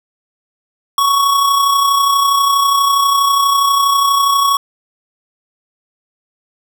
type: tone with amplitude modulation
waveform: square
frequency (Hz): 1115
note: C#6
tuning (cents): +10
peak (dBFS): -9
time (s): 0.98-4.57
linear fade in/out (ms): 2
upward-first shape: sine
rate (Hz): 32.3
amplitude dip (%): 40
effects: none